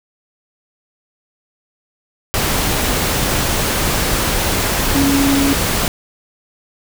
sine tone in noise, 277.2 Hz, C#4, in tune, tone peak -13 dBFS, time 4.95-5.53 s, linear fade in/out 0 ms, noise pink, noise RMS -17 dBFS, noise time 2.34-5.88 s, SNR +1 dB, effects none

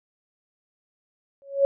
sine tone with exponential growth, 554.4 Hz, C#5, in tune, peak -12 dBFS, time 1.42-1.65 s, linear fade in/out 0 ms, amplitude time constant 50 ms, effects none

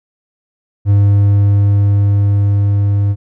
triangle tone with level ramp, 101 Hz, G#2, 48 cents flat, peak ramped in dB -4 to -8 dBFS, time 0.85-3.16 s, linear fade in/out 50 ms, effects none

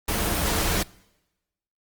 pink noise with comb filter, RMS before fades -24 dBFS, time 0.08-0.83 s, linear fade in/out 5 ms, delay 7.9 ms, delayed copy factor -0.5, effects noise-tail reverb RT60 1.0 s tail -24 dB re dry + Opus 24 kbps

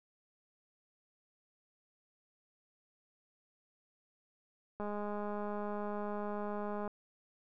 click train, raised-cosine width 1 ms, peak -27 dBFS, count 431, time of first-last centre 4.8-6.877 s, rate 207 Hz, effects none

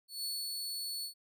sawtooth tone with ADSR envelope, 4421 Hz, C#8, 5 cents flat, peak -32 dBFS, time 0.08-1.14 s, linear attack 160 ms, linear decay 240 ms, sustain -2 dB, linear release 100 ms, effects none

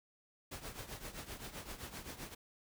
pink noise with tremolo, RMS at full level -44 dBFS, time 0.51-2.35 s, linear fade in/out 10 ms, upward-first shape triangle, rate 7.7 Hz, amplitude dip 80%, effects none

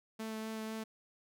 sawtooth tone with vibrato, 220 Hz, A3, in tune, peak -35 dBFS, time 0.19-0.84 s, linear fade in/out 10 ms, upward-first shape sine, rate 4 Hz, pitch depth 10 cents each way, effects none

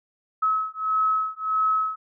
sine beating tone pair, 1286 / 1287.6 Hz, E6 / E6, -43 / -41 cents, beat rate 1.6 Hz, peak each -24 dBFS, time 0.42-1.96 s, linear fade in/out 10 ms, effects none

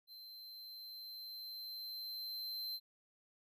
square tone with level ramp, 4104 Hz, C8, 34 cents flat, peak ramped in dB -52 to -40 dBFS, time 0.07-2.8 s, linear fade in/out 50 ms, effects none

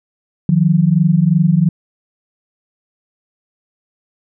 sine tone pair together, 156.2 / 179.03 Hz, D#3 / F3, +7 / +43 cents, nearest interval major second, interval 236 cents, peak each -12 dBFS, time 0.49-1.69 s, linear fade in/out 2 ms, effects none

